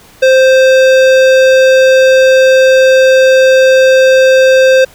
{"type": "tone with hard clipping", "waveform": "sine", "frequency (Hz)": 523.3, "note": "C5", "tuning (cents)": 0, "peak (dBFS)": -5, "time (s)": [0.22, 4.85], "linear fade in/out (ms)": 10, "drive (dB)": 16, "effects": ["pink hiss -40 dBFS RMS until 4.94 s"]}